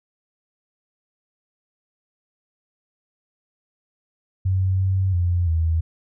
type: tone with pitch steps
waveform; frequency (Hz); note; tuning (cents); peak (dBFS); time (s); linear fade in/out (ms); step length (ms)
sine; 94.2 / 95 / 87.8 / 81.4; F#2 / F#2 / F2 / E2; +32 / +46 / +10 / -21; -17; 4.45-5.81; 10; 340
effects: none